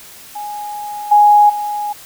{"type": "tone with level steps", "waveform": "sine", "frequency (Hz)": 830.6, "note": "G#5", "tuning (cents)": 0, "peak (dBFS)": [-23, -5, -18], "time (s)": [0.35, 1.93], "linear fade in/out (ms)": 10, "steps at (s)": [1.11, 1.49], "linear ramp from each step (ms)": 10, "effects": ["white hiss -38 dBFS RMS until 2.05 s"]}